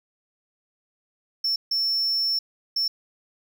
triangle tone bursts at uneven times, 5400 Hz, E8, 41 cents sharp, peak -20 dBFS, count 3, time 1.44-1.56 / 1.71-2.39 / 2.76-2.88 s, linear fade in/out 5 ms, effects none

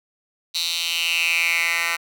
10% pulse tone with high-pass filter sweep, 168.4 Hz, E3, 37 cents sharp, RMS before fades -22 dBFS, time 0.54-1.97 s, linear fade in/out 20 ms, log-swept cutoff 3900 to 1700 Hz, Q 5.1, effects none

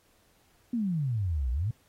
sine exponential two-way sweep, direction down then up, 249.1 to 58.27 to 122.8 Hz, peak -26 dBFS, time 0.73-1.71 s, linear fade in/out 5 ms, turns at 1.51 s, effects pink hiss -66 dBFS RMS until 1.88 s + AAC 48 kbps

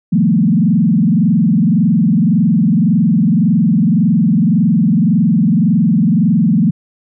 sine tone with frequency modulation, 196 Hz, G3, in tune, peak -8 dBFS, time 0.12-6.71 s, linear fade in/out 10 ms, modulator 21.8 Hz, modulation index 2, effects none

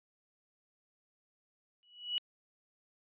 sine tone with exponential growth, 2934 Hz, F#7, 15 cents flat, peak -28 dBFS, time 1.83-2.18 s, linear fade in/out 0 ms, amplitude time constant 75 ms, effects resampled to 8000 Hz

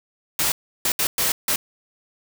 white noise bursts at uneven times, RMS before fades -21 dBFS, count 5, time 0.39-0.52 / 0.85-0.92 / 0.99-1.07 / 1.18-1.32 / 1.48-1.56 s, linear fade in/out 2 ms, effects none

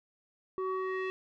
square tone with low-pass filter sweep, 376.2 Hz, F#4, 29 cents sharp, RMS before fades -34 dBFS, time 0.58-1.1 s, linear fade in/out 0 ms, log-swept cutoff 910 to 2500 Hz, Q 2.7, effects none

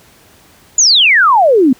sine exponential sweep, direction down, 7160 to 241.2 Hz, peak -5 dBFS, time 0.78-1.73 s, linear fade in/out 5 ms, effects pink hiss -45 dBFS RMS until 1.79 s + high-pass 60 Hz 12 dB/octave

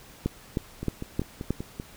two click trains, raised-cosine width 3 ms, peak -20 / -12 dBFS, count 6 / 5, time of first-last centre 0.83-1.799 / 0.26-1.506 s, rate 5.16 / 3.21 Hz, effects pink hiss -50 dBFS RMS until 1.96 s

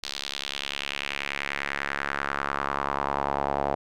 sawtooth tone with band-pass filter sweep, 70.2 Hz, C#2, 22 cents sharp, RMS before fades -30 dBFS, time 0.03-3.75 s, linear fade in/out 5 ms, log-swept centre 4300 to 710 Hz, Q 2.5, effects none

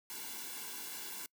white noise with comb filter, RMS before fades -44 dBFS, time 0.1-1.26 s, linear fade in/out 0 ms, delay 1.6 ms, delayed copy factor -0.85, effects noise-tail reverb RT60 0.1 s tail -26 dB re dry + high-pass 200 Hz 12 dB/octave

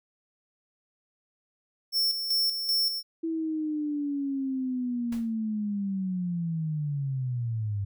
45% pulse tone with tremolo, 5400 Hz, E8, 41 cents sharp, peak -23 dBFS, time 1.92-3.03 s, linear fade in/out 50 ms, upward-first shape square, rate 2.6 Hz, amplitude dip 55%
sine linear sweep, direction down, 329.1 to 97.9 Hz, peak -27 dBFS, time 3.23-7.85 s, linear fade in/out 10 ms
pink noise with exponential decay, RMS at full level -40 dBFS, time 5.12-5.35 s, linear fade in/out 5 ms, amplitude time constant 48 ms
effects none

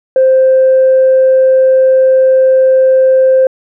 sine tone, 523.3 Hz, C5, in tune, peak -3 dBFS, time 0.16-3.47 s, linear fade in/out 2 ms, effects tanh soft clip ceiling -1 dBFS

